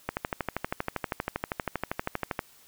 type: click train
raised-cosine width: 0.5 ms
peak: -13 dBFS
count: 30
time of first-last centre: 0.09-2.392 s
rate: 12.6 Hz
effects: white hiss -57 dBFS RMS until 2.67 s